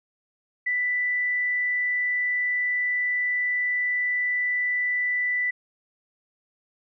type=tone; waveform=sine; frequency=1980 Hz; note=B6; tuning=4 cents sharp; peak=-22 dBFS; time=0.66-5.51 s; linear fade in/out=10 ms; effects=none